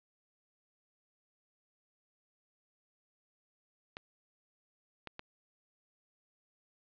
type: clicks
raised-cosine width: 0.3 ms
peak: -26 dBFS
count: 3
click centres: 3.969 / 5.073 / 5.194 s
effects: resampled to 11025 Hz + 11-bit